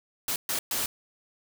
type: noise bursts at uneven times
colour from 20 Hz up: white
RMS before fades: -29 dBFS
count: 3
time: 0.28-0.36 / 0.49-0.59 / 0.71-0.86 s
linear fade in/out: 2 ms
effects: none